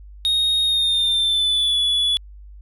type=tone with pitch glide; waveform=triangle; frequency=3729 to 3420 Hz; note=A#7 to A7; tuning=0 to -50 cents; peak=-15 dBFS; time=0.25-2.17 s; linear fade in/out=0 ms; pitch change=-150 cents; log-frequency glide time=0.64-1.77 s; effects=added 50 Hz sine -38 dBFS peak until 2.61 s